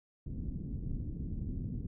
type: low-pass noise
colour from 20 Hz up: pink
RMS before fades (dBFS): -38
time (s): 0.26-1.87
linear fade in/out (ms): 5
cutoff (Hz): 260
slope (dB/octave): 24
effects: none